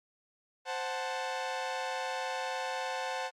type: chord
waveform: sawtooth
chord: F# diminished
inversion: second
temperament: equal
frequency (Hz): 523.3 / 740 / 880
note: C5 / F#5 / A5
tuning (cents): 0 / 0 / 0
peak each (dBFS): -34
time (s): 0.65-3.31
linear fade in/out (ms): 50
effects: low-pass 6000 Hz 12 dB/octave + Opus 48 kbps